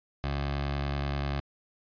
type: tone with notch filter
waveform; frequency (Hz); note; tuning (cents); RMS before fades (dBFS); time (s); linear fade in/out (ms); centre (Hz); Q
15% pulse; 70.4; C#2; +27; -31; 0.24-1.4; 0; 240; 1.6
effects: resampled to 11025 Hz